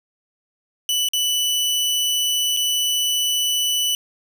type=tone with dropouts; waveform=sawtooth; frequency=2975 Hz; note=F#7; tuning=9 cents sharp; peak=-15 dBFS; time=0.89-3.95 s; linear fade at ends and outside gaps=1 ms; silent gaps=1.087-1.134 / 2.566-2.571 s; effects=9-bit